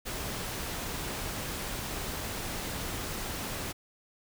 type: noise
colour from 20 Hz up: pink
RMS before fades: -36 dBFS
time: 0.05-3.73 s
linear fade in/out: 20 ms
effects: none